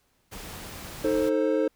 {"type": "noise", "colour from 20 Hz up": "pink", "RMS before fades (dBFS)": -40, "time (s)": [0.31, 1.3], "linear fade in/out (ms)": 20}
{"type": "chord", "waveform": "triangle", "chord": "A diminished", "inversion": "second", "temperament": "equal with one note detuned", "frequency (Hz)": [311.1, 440, 528.7], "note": ["Eb4", "A4", "C5"], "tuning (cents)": [0, 0, 18], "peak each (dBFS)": -24, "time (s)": [1.04, 1.68], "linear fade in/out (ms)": 5}
{"effects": ["pink hiss -69 dBFS RMS until 1.75 s"]}